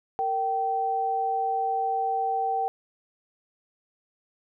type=tone pair together; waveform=sine; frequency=460.2 / 774 Hz; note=A#4 / G5; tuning=-22 / -22 cents; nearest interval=major sixth; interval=900 cents; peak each=-32 / -24 dBFS; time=0.19-2.68 s; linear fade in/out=0 ms; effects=none